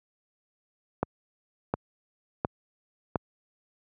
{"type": "click train", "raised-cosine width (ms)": 1, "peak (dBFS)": -11, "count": 4, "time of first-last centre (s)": [1.03, 3.158], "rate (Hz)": 1.41, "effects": ["high-pass 80 Hz 12 dB/octave"]}